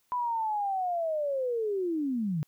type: linear sweep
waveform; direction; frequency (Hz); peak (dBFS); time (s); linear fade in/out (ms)
sine; down; 1000 to 142.6; -27; 0.12-2.43; 0
effects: white hiss -71 dBFS RMS until 2.47 s